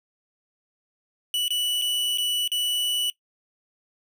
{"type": "tone with dropouts", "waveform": "45% pulse", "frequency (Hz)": 2957, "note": "F#7", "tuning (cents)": -2, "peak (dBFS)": -22, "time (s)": [1.34, 3.1], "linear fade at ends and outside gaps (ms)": 1, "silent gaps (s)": [[1.481, 1.505], [1.815, 1.82], [2.175, 2.183], [2.477, 2.517]], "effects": ["noise-tail reverb RT60 0.1 s tail -19 dB re dry"]}